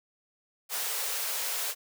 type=high-pass noise; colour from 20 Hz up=white; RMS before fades=-32 dBFS; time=0.69-1.75 s; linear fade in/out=50 ms; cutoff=410 Hz; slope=96 dB/octave; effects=none